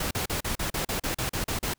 pink noise bursts, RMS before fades -29 dBFS, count 12, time 0-1.738 s, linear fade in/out 5 ms, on 110 ms, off 38 ms, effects pink hiss -71 dBFS RMS until 1.78 s

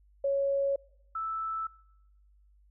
sine tone pair in turn, 554.4 / 1317.1 Hz, C#5 / E6, 0 / -2 cents, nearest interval octave + minor third, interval 1498 cents, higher second, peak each -25 / -31 dBFS, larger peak first, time 0.24-0.76 / 1.15-1.67 s, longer neither, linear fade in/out 5 ms, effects noise-tail reverb RT60 1.0 s tail -25 dB re dry + added 50 Hz sine -59 dBFS peak until 2.7 s

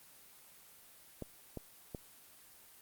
clicks, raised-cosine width 2 ms, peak -27 dBFS, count 3, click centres 1.223 / 1.573 / 1.948 s, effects white hiss -59 dBFS RMS until 2.81 s + Opus 24 kbps

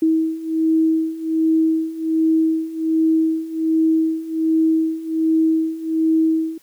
sine beating tone pair, 320 / 321.3 Hz, D#4 / E4, +49 / -44 cents, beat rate 1.3 Hz, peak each -20 / -17 dBFS, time 0.02-6.58 s, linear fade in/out 5 ms, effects white hiss -55 dBFS RMS until 6.62 s

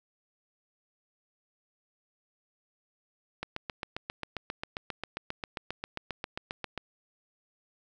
click train, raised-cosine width 0.3 ms, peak -18 dBFS, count 26, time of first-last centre 3.43-6.777 s, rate 7.47 Hz, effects none

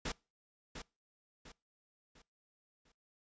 pink noise with echo, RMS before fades -38 dBFS, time 0.05-0.12 s, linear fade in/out 5 ms, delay 700 ms, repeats 4, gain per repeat -8 dB, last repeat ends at 2.92 s, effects noise-tail reverb RT60 0.3 s tail -24 dB re dry + resampled to 16000 Hz

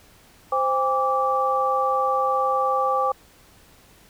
sine tone cluster, 521 / 805 / 1162 Hz, C5 / G5 / D6, -7 / +46 / -19 cents, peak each -24 / -24 / -22 dBFS, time 0.52-3.12 s, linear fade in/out 5 ms, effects pink hiss -53 dBFS RMS until 4.09 s

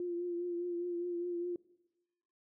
sine tone with vibrato, 349.2 Hz, F4, in tune, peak -34 dBFS, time 0-1.56 s, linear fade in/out 2 ms, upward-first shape triangle, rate 4.9 Hz, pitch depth 35 cents each way, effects noise-tail reverb RT60 1.0 s tail -20 dB re dry

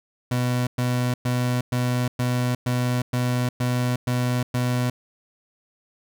30% pulse tone bursts, 124.1 Hz, B2, 9 cents sharp, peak -18 dBFS, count 10, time 0.31-4.9 s, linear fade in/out 5 ms, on 360 ms, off 110 ms, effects none

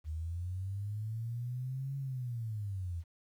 sine linear two-way sweep, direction up then down, 75.7 to 138.59 to 81.2 Hz, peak -35 dBFS, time 0.04-3.04 s, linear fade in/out 50 ms, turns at 1.97 s, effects 11-bit

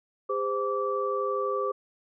sine tone cluster, 404.1 / 516 / 1159 Hz, G#4 / C5 / D6, -47 / -24 / -23 cents, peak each -30 dBFS, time 0.29-1.72 s, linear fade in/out 10 ms, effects none

